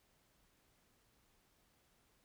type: silence
effects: pink hiss -74 dBFS RMS until 2.24 s